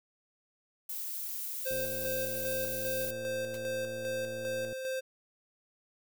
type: noise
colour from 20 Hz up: violet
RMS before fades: -38 dBFS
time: 0.89-3.11 s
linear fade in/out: 5 ms
type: tone with tremolo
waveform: square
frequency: 523.3 Hz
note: C5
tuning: in tune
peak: -33 dBFS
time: 1.65-5.01 s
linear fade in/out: 20 ms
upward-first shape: square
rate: 2.5 Hz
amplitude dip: 40%
type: click train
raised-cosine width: 2 ms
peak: -34 dBFS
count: 345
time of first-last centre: 1.71-4.728 s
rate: 114 Hz
type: noise with exponential decay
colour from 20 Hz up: white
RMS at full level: -43 dBFS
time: 3.54-3.63 s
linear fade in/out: 2 ms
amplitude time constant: 19 ms
effects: none